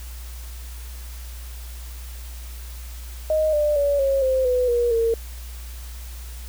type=tone with pitch steps; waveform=sine; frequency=622.3 / 595.6 / 570 / 545.5 / 522.1 / 499.7 / 478.2 / 457.7 Hz; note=D#5 / D5 / C#5 / C#5 / C5 / B4 / A#4 / A#4; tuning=0 / +24 / +48 / -28 / -4 / +20 / +44 / -32 cents; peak=-17 dBFS; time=3.3-5.14 s; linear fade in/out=2 ms; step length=230 ms; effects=added 60 Hz sine -33 dBFS peak until 6.48 s + white hiss -44 dBFS RMS until 6.48 s